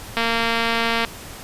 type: click train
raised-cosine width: 0.3 ms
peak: -5 dBFS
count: 203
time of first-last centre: 0.17-1.048 s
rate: 230 Hz
effects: pink hiss -37 dBFS RMS until 1.43 s + resampled to 32000 Hz